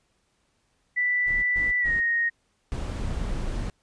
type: tone with pitch glide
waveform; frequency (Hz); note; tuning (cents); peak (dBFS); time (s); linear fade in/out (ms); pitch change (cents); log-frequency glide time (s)
sine; 1975.5 to 1865.7; B6 to A#6; 0 to +1; -21; 0.96-2.3; 20; -99; 1.8-1.91
type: noise bursts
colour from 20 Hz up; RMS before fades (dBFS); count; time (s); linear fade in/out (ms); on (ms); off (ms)
brown; -35; 3; 1.26-2.01; 20; 170; 120
type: noise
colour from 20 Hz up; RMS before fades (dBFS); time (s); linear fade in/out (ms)
brown; -29; 2.72-3.7; 0
effects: pink hiss -70 dBFS RMS until 3.82 s + resampled to 22050 Hz